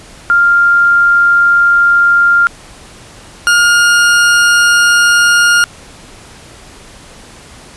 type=tone pair in turn; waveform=sine / 40% pulse; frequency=1396.9 / 1417.2 Hz; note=F6 / F6; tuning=0 / +25 cents; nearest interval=unison; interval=25 cents; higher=second; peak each=-5 dBFS; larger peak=neither; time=0.3-2.47 / 3.47-5.64 s; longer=neither; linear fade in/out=0 ms; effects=pink hiss -36 dBFS RMS until 7.76 s + resampled to 24000 Hz